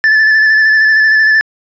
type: tone with vibrato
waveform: triangle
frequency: 1746 Hz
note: A6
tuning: 14 cents flat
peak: -4 dBFS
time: 0.04-1.41 s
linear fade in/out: 0 ms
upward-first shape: square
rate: 13 Hz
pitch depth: 21 cents each way
effects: resampled to 16000 Hz